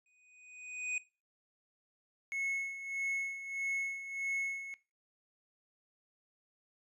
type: tone with exponential growth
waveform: square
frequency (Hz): 2489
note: D#7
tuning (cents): 0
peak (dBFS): -32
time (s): 0.06-0.98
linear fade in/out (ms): 2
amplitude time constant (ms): 200
type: tone with tremolo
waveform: triangle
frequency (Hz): 2188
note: C#7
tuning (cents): -23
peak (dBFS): -31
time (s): 2.32-4.74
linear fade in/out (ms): 0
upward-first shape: sine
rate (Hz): 1.6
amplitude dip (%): 70
effects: noise-tail reverb RT60 0.3 s tail -19 dB re dry + resampled to 24000 Hz